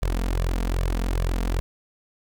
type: tone with flanger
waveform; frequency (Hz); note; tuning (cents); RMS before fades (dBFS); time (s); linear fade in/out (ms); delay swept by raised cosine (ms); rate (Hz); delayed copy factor
sawtooth; 43.65; F1; 0; -24; 0.02-1.6; 0; 1.7 to 4.4; 2.5; +0.9
effects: none